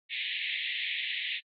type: band-pass noise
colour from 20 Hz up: pink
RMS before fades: -34 dBFS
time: 0.09-1.41 s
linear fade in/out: 50 ms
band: 1900 to 3800 Hz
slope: 96 dB/octave
effects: AAC 32 kbps